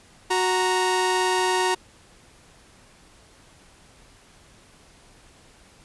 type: tone pair together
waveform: sawtooth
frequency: 368.8 / 931 Hz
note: F#4 / A#5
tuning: -6 / -2 cents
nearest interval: octave + major third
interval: 1604 cents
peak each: -19 dBFS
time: 0.3-1.75 s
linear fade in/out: 10 ms
effects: pink hiss -53 dBFS RMS until 5.84 s + resampled to 24000 Hz